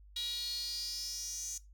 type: tone with high-pass filter sweep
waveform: sawtooth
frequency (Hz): 478.1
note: A#4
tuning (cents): +44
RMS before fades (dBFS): -39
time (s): 0.16-1.58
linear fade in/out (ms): 5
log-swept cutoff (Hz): 3700 to 6500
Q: 8.5
effects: noise-tail reverb RT60 0.2 s tail -17 dB re dry + added 50 Hz sine -54 dBFS peak until 1.73 s